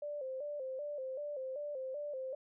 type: tone with vibrato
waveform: sine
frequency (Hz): 554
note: C#5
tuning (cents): -1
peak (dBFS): -38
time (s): 0.02-2.35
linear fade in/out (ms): 5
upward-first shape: square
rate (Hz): 2.6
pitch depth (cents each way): 100
effects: none